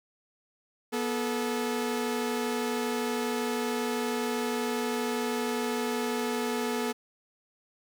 sawtooth tone pair together, 243.1 / 433.6 Hz, B3 / A4, -27 / -25 cents, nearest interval minor seventh, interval 1002 cents, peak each -27 dBFS, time 0.92-6.93 s, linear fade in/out 20 ms, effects none

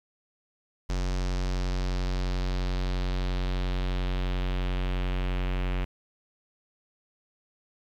square tone with low-pass filter sweep, 45.74 Hz, F#1, 19 cents flat, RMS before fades -28 dBFS, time 0.89-5.85 s, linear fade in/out 10 ms, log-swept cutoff 5900 to 2700 Hz, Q 2.1, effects 9-bit

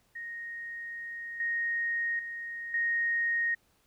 sine tone with level steps, 1864.7 Hz, A#6, in tune, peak -37 / -28 / -36 / -26 dBFS, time 0.15-3.55 s, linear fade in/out 10 ms, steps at 1.4 / 2.19 / 2.74 s, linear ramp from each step 2 ms, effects pink hiss -69 dBFS RMS until 3.86 s

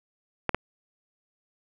clicks, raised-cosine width 0.5 ms, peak -8 dBFS, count 2, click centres 0.493 / 0.546 s, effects none

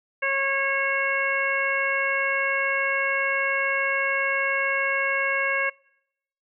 harmonic tone, 547 Hz, C#5, 23 cents flat, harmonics 1 / 2 / 3 / 4 / 5, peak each -29 / -31 / -26 / -26 / -32 dBFS, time 0.22-5.7 s, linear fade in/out 10 ms, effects noise-tail reverb RT60 0.8 s tail -25 dB re dry

